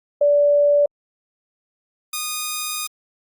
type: tone pair in turn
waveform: sine / 5% pulse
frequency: 580 / 1232.9 Hz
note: D5 / D#6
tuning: -22 / -16 cents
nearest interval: octave + minor second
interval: 1306 cents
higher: second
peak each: -12 dBFS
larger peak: neither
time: 0.21-0.86 / 2.13-2.87 s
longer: second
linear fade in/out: 5 ms
effects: Opus 32 kbps